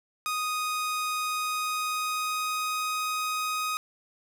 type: tone with pitch glide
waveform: sawtooth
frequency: 1244.5 to 1252.4 Hz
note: D#6 to D#6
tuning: 0 to +11 cents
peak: -24 dBFS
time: 0.26-3.77 s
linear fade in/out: 0 ms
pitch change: +11 cents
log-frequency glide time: 1.11-2.96 s
effects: none